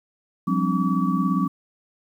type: tone cluster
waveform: sine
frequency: 178.8 / 196.5 / 263.2 / 297.4 / 1143 Hz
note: F3 / G3 / C4 / D4 / D6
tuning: +41 / +4 / +10 / +22 / -47 cents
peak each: -23 / -25 / -25 / -30 / -27 dBFS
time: 0.47-1.48 s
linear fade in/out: 10 ms
effects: 9-bit